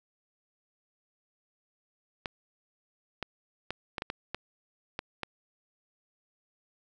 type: clicks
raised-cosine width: 0.3 ms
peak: -17 dBFS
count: 9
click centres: 2.258 / 3.227 / 3.706 / 3.982 / 4.021 / 4.101 / 4.346 / 4.991 / 5.233 s
effects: none